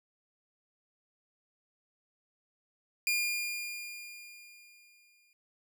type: tone with exponential decay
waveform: sawtooth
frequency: 2415 Hz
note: D7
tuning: 48 cents sharp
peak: -23 dBFS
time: 3.07-5.33 s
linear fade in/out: 1 ms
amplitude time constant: 490 ms
effects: none